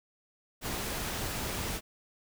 pink noise, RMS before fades -35 dBFS, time 0.61-1.81 s, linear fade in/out 50 ms, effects none

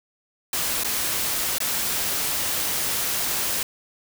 white noise with dropouts, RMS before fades -25 dBFS, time 0.53-3.63 s, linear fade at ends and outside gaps 2 ms, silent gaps 0.836-0.845 / 1.584-1.603 s, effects none

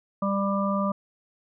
harmonic tone, 197.9 Hz, G3, 17 cents sharp, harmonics 1 / 3 / 5 / 6, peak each -25 / -29 / -34 / -29 dBFS, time 0.22-0.92 s, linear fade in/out 5 ms, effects none

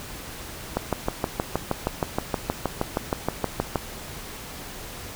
click train, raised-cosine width 1 ms, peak -8 dBFS, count 20, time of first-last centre 0.77-3.757 s, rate 6.36 Hz, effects pink hiss -38 dBFS RMS until 5.15 s

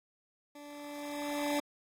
20% pulse tone with level ramp, 291.2 Hz, D4, 15 cents flat, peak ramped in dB -43 to -24 dBFS, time 0.55-1.6 s, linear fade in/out 5 ms, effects AAC 48 kbps

